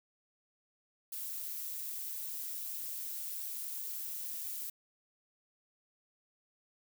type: noise with amplitude modulation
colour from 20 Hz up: violet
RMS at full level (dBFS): -39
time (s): 1.12-4.7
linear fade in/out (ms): 5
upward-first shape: sine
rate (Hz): 152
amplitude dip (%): 35
effects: none